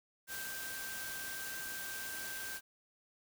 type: tone in noise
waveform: sine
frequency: 1568 Hz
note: G6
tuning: in tune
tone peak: -44 dBFS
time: 0.27-2.61 s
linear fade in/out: 50 ms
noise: white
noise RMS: -44 dBFS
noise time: 0.27-2.61 s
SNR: -3 dB
effects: none